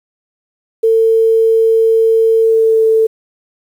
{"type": "tone with pitch glide", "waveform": "sine", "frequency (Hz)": [450, 444.1], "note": ["A4", "A4"], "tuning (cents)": [39, 16], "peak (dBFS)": -7, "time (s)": [0.83, 3.07], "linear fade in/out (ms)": 10, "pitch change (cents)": -23, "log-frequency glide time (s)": [2.42, 2.84], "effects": ["7-bit"]}